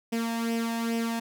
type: tone with flanger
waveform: sawtooth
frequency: 230 Hz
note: A#3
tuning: 23 cents flat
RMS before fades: -29 dBFS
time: 0.12-1.2 s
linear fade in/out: 10 ms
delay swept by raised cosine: 0.36 to 1.17 ms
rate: 2.4 Hz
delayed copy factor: +0.6
effects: none